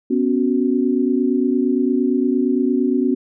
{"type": "chord", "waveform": "sine", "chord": "B suspended second", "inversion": "none", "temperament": "equal with one note detuned", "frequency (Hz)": [248.5, 277.2, 370], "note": ["B3", "C#4", "F#4"], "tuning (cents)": [11, 0, 0], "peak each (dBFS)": [-18, -19, -21], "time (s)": [0.1, 3.15], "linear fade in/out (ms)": 10, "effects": []}